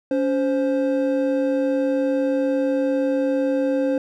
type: tone pair together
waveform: triangle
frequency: 280.9 / 523.3 Hz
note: C#4 / C5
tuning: +23 / 0 cents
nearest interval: major seventh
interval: 1077 cents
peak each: -19 dBFS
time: 0.11-3.98 s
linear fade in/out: 2 ms
effects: none